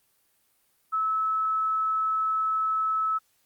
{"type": "tone", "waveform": "sine", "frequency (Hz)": 1300, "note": "E6", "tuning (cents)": -24, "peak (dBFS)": -23, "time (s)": [0.92, 3.19], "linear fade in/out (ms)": 20, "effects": ["white hiss -68 dBFS RMS until 3.45 s", "Opus 32 kbps"]}